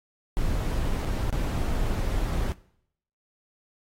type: noise with dropouts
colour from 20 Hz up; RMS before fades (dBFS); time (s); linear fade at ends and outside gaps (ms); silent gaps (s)
brown; -26; 0.37-2.52; 0; 1.048-1.053 / 1.295-1.327
effects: noise-tail reverb RT60 0.7 s tail -20 dB re dry + AAC 48 kbps